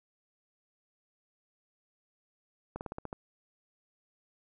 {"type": "slowing click train", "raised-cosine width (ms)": 1, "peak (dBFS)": -24, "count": 7, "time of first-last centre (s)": [2.76, 3.129], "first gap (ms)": 49, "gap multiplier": 1.09, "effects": []}